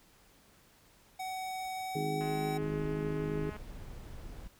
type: tone with pitch glide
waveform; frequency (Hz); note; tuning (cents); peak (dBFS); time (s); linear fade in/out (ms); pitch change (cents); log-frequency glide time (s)
square; 751 to 763.7; F#5 to G5; +26 to -45; -37; 1.19-2.58; 10; +29; 1.75-2.44
type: harmonic tone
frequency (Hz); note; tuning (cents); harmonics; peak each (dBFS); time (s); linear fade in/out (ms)
51.91; G#1; 0; 3 / 4 / 5 / 6 / 7 / 8; -36 / -46 / -43 / -40 / -48 / -36; 1.95-3.5; 5
type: click train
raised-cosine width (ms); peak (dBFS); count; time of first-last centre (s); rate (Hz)
0.5; -33; 287; 2.21-3.565; 211
type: noise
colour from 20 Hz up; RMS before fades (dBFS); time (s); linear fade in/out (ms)
brown; -45; 2.61-4.48; 10
effects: pink hiss -63 dBFS RMS until 4.59 s